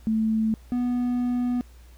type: tone pair in turn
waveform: sine / triangle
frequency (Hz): 220.2 / 245.6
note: A3 / B3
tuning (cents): +2 / -9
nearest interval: major second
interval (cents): 189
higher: second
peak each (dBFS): -20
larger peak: neither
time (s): 0.07-0.54 / 0.72-1.61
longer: second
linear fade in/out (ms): 0
effects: added 60 Hz sine -46 dBFS peak until 1.97 s + pink hiss -58 dBFS RMS until 1.97 s